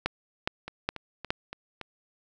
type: two click trains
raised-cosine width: 0.3 ms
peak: -21 / -10 dBFS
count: 5 / 4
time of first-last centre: 0.68-1.813 / 0.06-1.305 s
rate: 3.53 / 2.41 Hz
effects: none